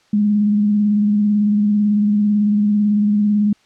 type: tone with vibrato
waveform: sine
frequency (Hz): 207.7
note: G#3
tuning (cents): 0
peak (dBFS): -12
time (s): 0.13-3.53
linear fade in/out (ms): 5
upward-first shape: square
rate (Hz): 18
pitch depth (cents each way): 23
effects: white hiss -56 dBFS RMS until 3.65 s + low-pass 5000 Hz 12 dB/octave